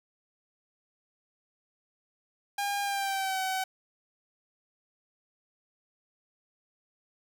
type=tone with pitch glide; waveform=sawtooth; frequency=807 to 757.3 Hz; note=G#5 to F#5; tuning=-50 to +40 cents; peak=-25 dBFS; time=2.58-3.64 s; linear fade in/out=5 ms; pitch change=-110 cents; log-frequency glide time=2.82-3.4 s; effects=10-bit